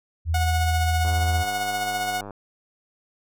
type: tone with pitch glide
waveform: sine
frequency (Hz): 82 to 83.58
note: E2 to E2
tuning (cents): -9 to +24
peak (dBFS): -20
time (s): 0.25-1.45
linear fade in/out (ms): 50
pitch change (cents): +33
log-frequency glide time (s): 0.98-1.23
type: tone with tremolo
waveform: sawtooth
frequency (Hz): 730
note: F#5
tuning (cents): -24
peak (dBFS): -19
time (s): 0.34-2.21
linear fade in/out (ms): 5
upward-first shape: sine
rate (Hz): 15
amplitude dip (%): 35
type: click train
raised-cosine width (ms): 1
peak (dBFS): -23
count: 128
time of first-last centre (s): 1.05-2.307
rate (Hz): 101
effects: none